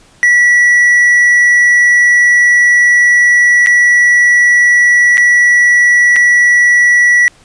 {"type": "tone with dropouts", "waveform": "triangle", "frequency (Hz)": 1945, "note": "B6", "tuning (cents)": -27, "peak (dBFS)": -3, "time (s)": [0.23, 7.28], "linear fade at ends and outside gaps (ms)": 0, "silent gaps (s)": [[3.662, 3.67], [5.172, 5.179], [6.16, 6.164]], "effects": ["pink hiss -45 dBFS RMS until 7.44 s", "resampled to 22050 Hz"]}